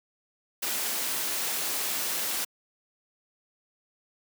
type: noise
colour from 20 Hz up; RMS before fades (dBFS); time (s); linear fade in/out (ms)
white; -30; 0.62-2.45; 10
effects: high-pass 200 Hz 12 dB/octave